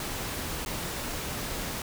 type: noise with dropouts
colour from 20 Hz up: pink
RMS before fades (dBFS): -34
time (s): 0-1.82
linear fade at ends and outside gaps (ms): 2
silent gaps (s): 0.65-0.66
effects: none